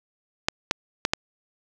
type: clicks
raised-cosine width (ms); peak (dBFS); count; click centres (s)
0.2; -3; 4; 0.485 / 0.711 / 1.051 / 1.135
effects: none